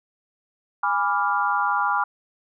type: chord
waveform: sine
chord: G# diminished seventh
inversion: none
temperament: equal with one note detuned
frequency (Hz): 822.5 / 987.8 / 1174.7 / 1396.9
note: G#5 / B5 / D6 / F6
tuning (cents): -17 / 0 / 0 / 0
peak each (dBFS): -25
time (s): 0.83-2.04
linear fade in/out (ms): 5
effects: none